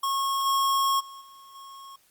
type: tone with level steps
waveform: square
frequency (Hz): 1091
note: C#6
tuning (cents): -28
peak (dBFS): -25 / -22 / -42 / -48 / -43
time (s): 0.03-1.96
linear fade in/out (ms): 5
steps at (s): 0.45 / 0.99 / 1.2 / 1.54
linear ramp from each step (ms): 20
effects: white hiss -63 dBFS RMS until 2.1 s + Opus 24 kbps